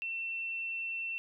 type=tone; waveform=sine; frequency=2695 Hz; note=E7; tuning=38 cents sharp; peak=-34 dBFS; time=0.02-1.18 s; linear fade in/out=0 ms; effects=none